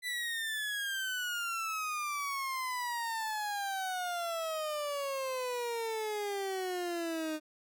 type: exponential sweep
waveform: 30% pulse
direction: down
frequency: 2000 to 305.8 Hz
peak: -31 dBFS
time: 0.02-7.4 s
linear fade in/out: 50 ms
effects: none